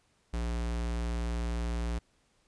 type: tone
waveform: square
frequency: 58.27 Hz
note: A#1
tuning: in tune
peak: -31 dBFS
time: 0.33-1.99 s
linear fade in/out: 10 ms
effects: pink hiss -70 dBFS RMS until 2.47 s + resampled to 22050 Hz